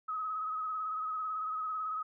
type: tone with vibrato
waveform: sine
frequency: 1272 Hz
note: D#6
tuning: 38 cents sharp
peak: -33 dBFS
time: 0.08-2.03 s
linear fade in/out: 10 ms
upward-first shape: triangle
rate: 18 Hz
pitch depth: 43 cents each way
effects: none